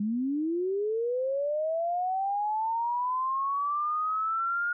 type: linear sweep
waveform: sine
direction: up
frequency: 199.7 to 1430 Hz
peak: -26 dBFS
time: 0-4.73 s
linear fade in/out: 5 ms
effects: none